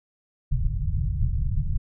pink low-pass noise, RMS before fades -24 dBFS, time 0.51-1.78 s, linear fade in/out 10 ms, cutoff 150 Hz, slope 48 dB/octave, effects none

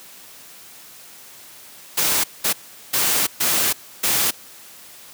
white noise bursts at uneven times, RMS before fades -19 dBFS, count 5, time 1.97-2.24 / 2.44-2.53 / 2.93-3.27 / 3.4-3.73 / 4.03-4.31 s, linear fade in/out 10 ms, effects white hiss -43 dBFS RMS until 5.13 s + high-pass 100 Hz 12 dB/octave

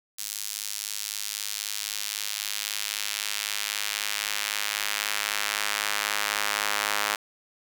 sawtooth tone with high-pass filter sweep, 103.83 Hz, G#2, in tune, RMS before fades -30 dBFS, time 0.18-7.16 s, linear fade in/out 10 ms, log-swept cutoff 5800 to 1200 Hz, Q 0.85, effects none

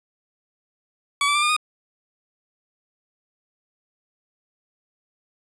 20% pulse tone with pitch steps, 1137 / 1160.9 / 1185.3 / 1210.2 / 1235.6 Hz, C#6 / D6 / D6 / D#6 / D#6, +44 / -20 / +16 / -48 / -12 cents, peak -13 dBFS, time 1.21-1.565 s, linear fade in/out 2 ms, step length 71 ms, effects resampled to 22050 Hz + 8-bit

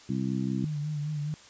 harmonic tone, 65.41 Hz, C2, in tune, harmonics 2 / 3 / 4 / 5, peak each -32 / -30 / -33 / -37 dBFS, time 0.09-0.65 s, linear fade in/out 5 ms
sine tone with vibrato, 149.5 Hz, D3, 31 cents sharp, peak -29 dBFS, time 0.64-1.34 s, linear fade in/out 0 ms, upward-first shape sine, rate 4.8 Hz, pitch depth 46 cents each way
effects white hiss -52 dBFS RMS until 1.49 s + resampled to 16000 Hz

